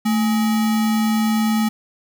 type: tone with sample-and-hold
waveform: sine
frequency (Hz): 220.2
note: A3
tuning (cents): +2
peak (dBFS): -15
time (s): 0.05-1.69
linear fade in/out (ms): 10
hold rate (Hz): 1050
effects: none